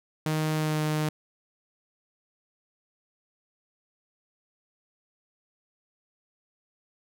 sawtooth tone with pitch glide, 155.6 to 153.46 Hz, D#3 to D#3, 0 to -24 cents, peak -21 dBFS, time 0.26-1.09 s, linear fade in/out 2 ms, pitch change -24 cents, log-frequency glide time 0.54-0.81 s, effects none

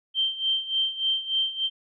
sine tone with tremolo, 3136 Hz, G7, in tune, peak -20 dBFS, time 0.14-1.7 s, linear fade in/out 50 ms, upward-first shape sine, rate 3.4 Hz, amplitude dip 80%, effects none

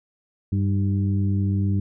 harmonic tone with a mistuned harmonic, 98 Hz, G2, in tune, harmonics 1 / 2 / 3 / 4, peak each -20 / -25 / -32 / -42 dBFS, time 0.52-1.8 s, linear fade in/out 5 ms, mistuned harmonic 3, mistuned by +52 cents, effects none

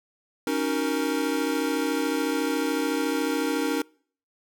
square chord, D# minor seventh, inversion third, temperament equal with one note detuned, 277.2 / 311.1 / 371.1 / 466.2 Hz, C#4 / D#4 / F#4 / A#4, 0 / 0 / +5 / 0 cents, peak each -29 / -29 / -35 / -30 dBFS, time 0.47-3.82 s, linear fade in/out 2 ms, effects noise-tail reverb RT60 0.5 s tail -26 dB re dry

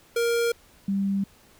square / sine tone pair in turn, 468.4 / 196.94 Hz, A#4 / G3, +8 / +8 cents, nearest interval octave + minor third, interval 1500 cents, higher first, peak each -22 dBFS, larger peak neither, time 0.16-0.52 / 0.88-1.24 s, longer neither, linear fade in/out 5 ms, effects pink hiss -56 dBFS RMS until 1.59 s

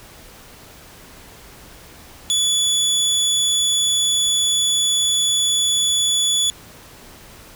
25% pulse tone, 3434 Hz, A7, 43 cents flat, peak -12 dBFS, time 2.3-6.5 s, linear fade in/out 0 ms, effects pink hiss -43 dBFS RMS until 7.55 s

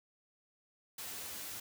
white noise with comb filter, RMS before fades -44 dBFS, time 0.98-1.6 s, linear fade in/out 5 ms, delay 9.7 ms, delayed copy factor +0.65, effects none

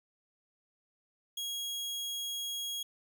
sawtooth tone, 3300 Hz, G#7, 12 cents flat, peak -32 dBFS, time 1.37-2.83 s, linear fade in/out 5 ms, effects none

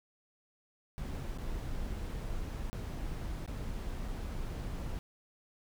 brown noise with dropouts, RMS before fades -38 dBFS, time 0.98-4.99 s, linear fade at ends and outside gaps 0 ms, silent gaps 1.376-1.385 / 2.699-2.73 / 3.461-3.477 / 4.08-4.084 s, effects none

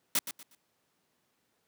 white noise with echo, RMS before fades -27 dBFS, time 0.15-0.19 s, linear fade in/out 2 ms, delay 120 ms, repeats 3, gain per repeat -11 dB, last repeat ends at 0.55 s, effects pink hiss -75 dBFS RMS until 1.67 s + high-pass 150 Hz 12 dB/octave

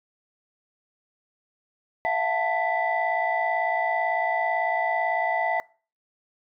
sine tone cluster, 666 / 724 / 882 / 1985 Hz, E5 / F#5 / A5 / B6, +18 / -38 / +4 / +8 cents, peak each -27 dBFS, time 2.05-5.6 s, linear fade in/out 0 ms, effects noise-tail reverb RT60 0.4 s tail -24 dB re dry + tanh soft clip ceiling -13 dBFS

